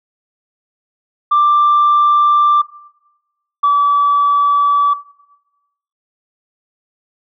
sine tone pair in turn, 1180 / 1150.4 Hz, D6 / D6, +8 / -36 cents, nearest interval unison, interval 44 cents, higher first, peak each -7 dBFS, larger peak neither, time 1.31-2.62 / 3.63-4.94 s, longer neither, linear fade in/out 10 ms, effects noise-tail reverb RT60 1.0 s tail -20 dB re dry + tanh soft clip ceiling -5 dBFS

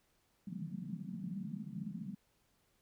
white band-pass noise, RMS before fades -43 dBFS, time 0.47-2.15 s, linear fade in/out 5 ms, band 160 to 210 Hz, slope 48 dB/octave, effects pink hiss -75 dBFS RMS until 2.81 s

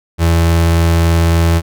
35% pulse tone, 83.5 Hz, E2, 23 cents sharp, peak -7 dBFS, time 0.18-1.62 s, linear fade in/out 50 ms, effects none

